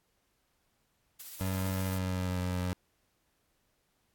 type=noise with tremolo; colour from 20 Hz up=blue; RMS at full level=-43 dBFS; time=1.19-1.99 s; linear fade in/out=10 ms; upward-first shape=triangle; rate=15 Hz; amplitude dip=40%
type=tone with pitch glide; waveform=25% pulse; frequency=94.2 to 90.52 Hz; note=F#2 to F#2; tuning=+32 to -37 cents; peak=-27 dBFS; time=1.41-2.73 s; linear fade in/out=0 ms; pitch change=-69 cents; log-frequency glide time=1.86-2.41 s
effects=pink hiss -75 dBFS RMS until 4.14 s + AAC 64 kbps